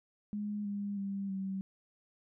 sine tone with pitch steps, 207.7 / 202.5 / 197.41 / 192.45 Hz, G#3 / G#3 / G3 / G3, 0 / -43 / +12 / -32 cents, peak -34 dBFS, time 0.33-1.61 s, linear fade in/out 0 ms, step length 320 ms, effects none

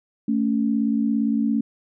sine tone pair together, 221.3 / 278.8 Hz, A3 / C#4, +10 / +10 cents, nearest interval major third, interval 400 cents, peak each -20 / -23 dBFS, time 0.28-1.61 s, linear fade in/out 5 ms, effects none

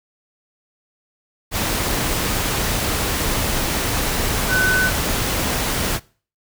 sine tone in noise, 1506 Hz, F#6, 30 cents sharp, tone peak -16 dBFS, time 4.48-4.91 s, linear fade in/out 50 ms, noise pink, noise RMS -21 dBFS, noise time 1.51-6 s, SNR +2 dB, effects noise-tail reverb RT60 0.4 s tail -22 dB re dry

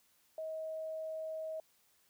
sine tone, 635 Hz, D#5, 35 cents sharp, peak -38 dBFS, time 0.38-1.6 s, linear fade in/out 2 ms, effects white hiss -71 dBFS RMS until 2.09 s

